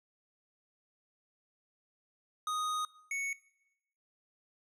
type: tone pair in turn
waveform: square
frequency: 1244.5 / 2217 Hz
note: D#6 / C#7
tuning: 0 / 0 cents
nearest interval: minor seventh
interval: 1000 cents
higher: second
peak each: -33 / -34 dBFS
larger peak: first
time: 2.47-2.85 / 3.11-3.33 s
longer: first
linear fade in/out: 2 ms
effects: noise-tail reverb RT60 0.9 s tail -21 dB re dry + low-pass 11000 Hz 12 dB/octave

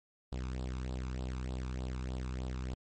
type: tone with flanger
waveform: sawtooth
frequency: 63.6 Hz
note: C2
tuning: 48 cents flat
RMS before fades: -38 dBFS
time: 0.32-2.74 s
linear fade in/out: 0 ms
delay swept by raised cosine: 0.23 to 0.83 ms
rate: 3.3 Hz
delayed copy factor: +0.7
effects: MP3 32 kbps

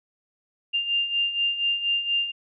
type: beating tone pair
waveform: sine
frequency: 2794 / 2798.2 Hz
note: F7 / F7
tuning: 0 / +3 cents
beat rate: 4.2 Hz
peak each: -29 / -23 dBFS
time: 0.73-2.32 s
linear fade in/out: 20 ms
effects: none

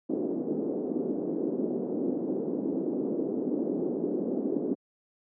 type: band-pass noise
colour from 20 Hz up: pink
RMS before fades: -30 dBFS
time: 0.09-4.75 s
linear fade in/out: 10 ms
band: 240 to 410 Hz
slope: 24 dB/octave
effects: high-pass 150 Hz 12 dB/octave

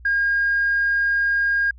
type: tone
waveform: sine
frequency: 1620 Hz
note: G#6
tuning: 43 cents flat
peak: -16 dBFS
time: 0.05-1.71 s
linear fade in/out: 5 ms
effects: tanh soft clip ceiling -12 dBFS + added 60 Hz sine -41 dBFS peak until 1.78 s

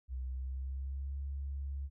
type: tone with pitch glide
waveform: sine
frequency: 63.9 to 69.28 Hz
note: C2 to C#2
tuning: -40 to 0 cents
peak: -36 dBFS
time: 0.08-1.9 s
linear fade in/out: 50 ms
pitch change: +140 cents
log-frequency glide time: 0.23-1.17 s
effects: none

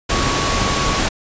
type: tone in noise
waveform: sine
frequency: 1118 Hz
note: C#6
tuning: 14 cents sharp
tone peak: -23 dBFS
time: 0.11-1 s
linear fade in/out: 10 ms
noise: pink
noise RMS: -18 dBFS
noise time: 0.09-1.09 s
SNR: -8 dB
effects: resampled to 16000 Hz

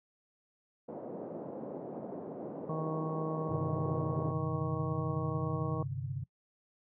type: band-pass noise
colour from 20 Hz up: white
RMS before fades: -42 dBFS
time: 0.88-4.32 s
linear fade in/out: 10 ms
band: 160 to 600 Hz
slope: 24 dB/octave
type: harmonic tone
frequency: 157.9 Hz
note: D#3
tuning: 26 cents sharp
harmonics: 1 / 2 / 3 / 4 / 5 / 6 / 7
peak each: -36 / -41 / -40 / -44 / -48 / -49 / -42 dBFS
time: 2.69-5.83 s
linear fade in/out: 5 ms
type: chord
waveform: sine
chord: G suspended fourth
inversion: none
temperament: equal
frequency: 98 / 130.81 / 146.83 Hz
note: G2 / C3 / D3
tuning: 0 / 0 / 0 cents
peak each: -41 / -37 / -41 dBFS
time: 3.49-6.24 s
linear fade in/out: 10 ms
effects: noise-tail reverb RT60 0.1 s tail -22 dB re dry

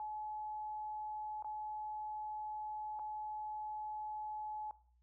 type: tone with dropouts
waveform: sine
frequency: 853 Hz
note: G#5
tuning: 46 cents sharp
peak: -40 dBFS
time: 0-4.71 s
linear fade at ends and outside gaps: 1 ms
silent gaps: 1.425-1.445 / 2.991-2.995 s
effects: noise-tail reverb RT60 0.5 s tail -17 dB re dry + added 60 Hz sine -68 dBFS peak until 5.02 s

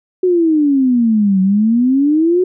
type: exponential two-way sweep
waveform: sine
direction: down then up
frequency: 373.1 to 186.3 to 373.1 Hz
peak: -9 dBFS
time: 0.23-2.44 s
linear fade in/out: 5 ms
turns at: 1.41 s
effects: none

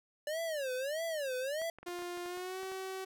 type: tone with vibrato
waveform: square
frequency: 580 Hz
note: D5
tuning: 22 cents flat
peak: -35 dBFS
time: 0.27-1.7 s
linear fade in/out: 2 ms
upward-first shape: sine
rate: 1.6 Hz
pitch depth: 240 cents each way
type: clicks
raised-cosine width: 0.5 ms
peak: -36 dBFS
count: 11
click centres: 1.617 / 1.786 / 1.83 / 1.884 / 1.99 / 2.022 / 2.174 / 2.26 / 2.374 / 2.632 / 2.718 s
type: tone with pitch glide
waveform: sawtooth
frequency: 352.2 to 379.7 Hz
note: F4 to F#4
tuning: +15 to +45 cents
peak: -35 dBFS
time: 1.86-3.05 s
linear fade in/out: 10 ms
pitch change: +130 cents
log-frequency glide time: 2.26-2.61 s
effects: none

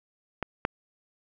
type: clicks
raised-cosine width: 0.5 ms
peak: -14 / -9 dBFS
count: 2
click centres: 0.427 / 0.651 s
effects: none

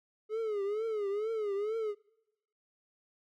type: tone with vibrato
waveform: triangle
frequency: 422.8 Hz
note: G#4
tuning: 31 cents sharp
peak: -29 dBFS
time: 0.29-1.95 s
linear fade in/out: 50 ms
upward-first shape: triangle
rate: 2.2 Hz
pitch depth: 140 cents each way
effects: noise-tail reverb RT60 0.9 s tail -25 dB re dry

